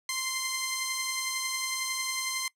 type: tone pair together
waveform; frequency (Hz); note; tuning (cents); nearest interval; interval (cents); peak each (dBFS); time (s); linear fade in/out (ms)
10% pulse; 1046.5 / 2082; C6 / C7; 0 / -9; octave; 1191; -26 / -22; 0.09-2.48; 2
effects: noise-tail reverb RT60 0.1 s tail -21 dB re dry + low-pass 11000 Hz 12 dB/octave